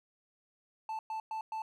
triangle tone bursts, 880 Hz, A5, in tune, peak -33 dBFS, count 4, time 0.89-1.62 s, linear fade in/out 2 ms, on 100 ms, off 110 ms, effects none

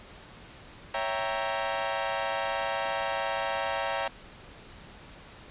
sawtooth chord, C# diminished seventh, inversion none, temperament equal, 554.4 / 659.3 / 784 / 932.3 Hz, C#5 / E5 / G5 / Bb5, 0 / 0 / 0 / 0 cents, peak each -30 dBFS, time 0.94-4.08 s, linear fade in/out 5 ms, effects pink hiss -49 dBFS RMS until 5.5 s + resampled to 8000 Hz

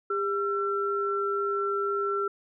sine tone pair together, 401.1 / 1349 Hz, G4 / E6, +40 / +40 cents, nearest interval octave + major sixth, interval 2100 cents, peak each -28 dBFS, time 0.1-2.28 s, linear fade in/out 5 ms, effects none

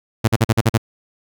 sawtooth tone bursts, 113.7 Hz, A#2, 43 cents flat, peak -7 dBFS, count 7, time 0.24-0.778 s, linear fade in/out 10 ms, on 40 ms, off 43 ms, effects none

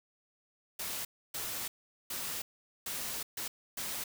white noise bursts at uneven times, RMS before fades -38 dBFS, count 6, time 0.79-1.05 / 1.34-1.68 / 2.1-2.42 / 2.86-3.23 / 3.37-3.48 / 3.77-4.04 s, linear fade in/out 5 ms, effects none

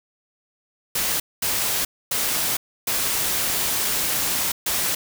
white noise bursts at uneven times, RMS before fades -23 dBFS, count 5, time 0.95-1.2 / 1.42-1.85 / 2.11-2.57 / 2.87-4.52 / 4.66-4.95 s, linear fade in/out 5 ms, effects none

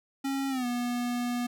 square tone with pitch glide, 272.6 to 242.9 Hz, C#4 to B3, -29 to -29 cents, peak -29 dBFS, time 0.24-1.47 s, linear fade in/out 10 ms, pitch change -200 cents, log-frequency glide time 0.49-0.66 s, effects none

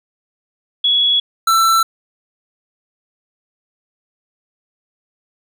sine / square tone pair in turn, 3367 / 1336.2 Hz, G#7 / E6, +23 / +23 cents, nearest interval octave + major third, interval 1600 cents, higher first, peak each -11 dBFS, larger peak neither, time 0.84-1.2 / 1.47-1.83 s, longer neither, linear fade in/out 5 ms, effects none

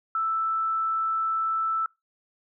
sine tone, 1321 Hz, E6, 3 cents sharp, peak -23 dBFS, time 0.15-1.86 s, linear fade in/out 2 ms, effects noise-tail reverb RT60 0.2 s tail -24 dB re dry

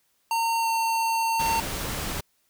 square tone with pitch glide, 915 to 907.6 Hz, A#5 to A#5, -32 to -47 cents, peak -23 dBFS, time 0.31-1.6 s, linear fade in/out 2 ms, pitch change -15 cents, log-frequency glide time 0.6-0.68 s
pink noise, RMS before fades -31 dBFS, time 1.39-2.21 s, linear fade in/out 10 ms
effects white hiss -69 dBFS RMS until 2.49 s

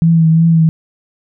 sine tone with vibrato, 163.4 Hz, E3, 15 cents flat, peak -6 dBFS, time 0.02-0.69 s, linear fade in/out 0 ms, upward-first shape triangle, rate 2.8 Hz, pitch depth 37 cents each way, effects none

